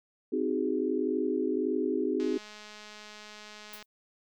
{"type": "chord", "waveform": "sine", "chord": "Ab dominant seventh", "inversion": "first", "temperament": "just", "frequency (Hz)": [259.6, 311.5, 373.8, 415.3], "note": ["C4", "Eb4", "Gb4", "Ab4"], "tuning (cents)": [-13, 2, 18, 0], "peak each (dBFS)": -32, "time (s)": [0.32, 2.38], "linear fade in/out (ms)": 10}
{"type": "click train", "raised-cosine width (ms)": 0.2, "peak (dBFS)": -30, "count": 344, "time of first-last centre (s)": [2.2, 3.826], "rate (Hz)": 211}
{"type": "noise with exponential decay", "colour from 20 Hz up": "violet", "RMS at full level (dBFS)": -40, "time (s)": [3.73, 3.86], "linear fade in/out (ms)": 5, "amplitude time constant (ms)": 28}
{"effects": []}